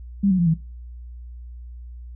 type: tone with pitch steps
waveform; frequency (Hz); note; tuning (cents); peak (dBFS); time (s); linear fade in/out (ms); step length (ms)
sine; 198.7 / 185.39 / 172.98 / 161.39; G3 / F#3 / F3 / E3; +24 / +4 / -16 / -36; -15; 0.23-0.542; 10; 78
effects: noise-tail reverb RT60 0.3 s tail -17 dB re dry + added 60 Hz sine -35 dBFS peak until 2.15 s